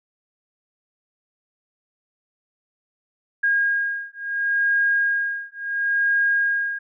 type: beating tone pair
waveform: sine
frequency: 1627 / 1627.72 Hz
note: G#6 / G#6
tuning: -36 / -35 cents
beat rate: 0.72 Hz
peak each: -22 dBFS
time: 3.43-6.79 s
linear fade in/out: 10 ms
effects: none